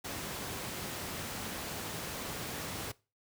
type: noise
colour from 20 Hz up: pink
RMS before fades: -39 dBFS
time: 0.04-2.92 s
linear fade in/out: 10 ms
effects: noise-tail reverb RT60 0.3 s tail -21 dB re dry + high-pass 80 Hz 12 dB/octave